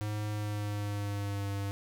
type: tone with pitch glide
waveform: square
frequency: 105.5 to 99.64 Hz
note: G#2 to G2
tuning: +28 to +29 cents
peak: -33 dBFS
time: 0.01-1.71 s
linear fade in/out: 0 ms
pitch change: -99 cents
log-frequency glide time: 0.3-1.5 s
effects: none